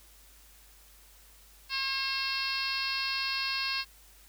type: harmonic tone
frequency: 538 Hz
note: C5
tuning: 48 cents sharp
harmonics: 2 / 3 / 4 / 5 / 6 / 7 / 8 / 9 / 10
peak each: -39 / -39 / -41 / -35 / -43 / -42 / -35 / -37 / -43 dBFS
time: 1.69-3.85 s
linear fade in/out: 50 ms
effects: added 50 Hz sine -58 dBFS peak until 4.28 s + white hiss -58 dBFS RMS until 4.28 s